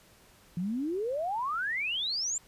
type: exponential sweep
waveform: sine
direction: up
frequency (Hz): 166.1 to 7459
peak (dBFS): -29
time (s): 0.57-2.38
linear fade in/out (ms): 2
effects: pink hiss -59 dBFS RMS until 2.47 s + resampled to 32000 Hz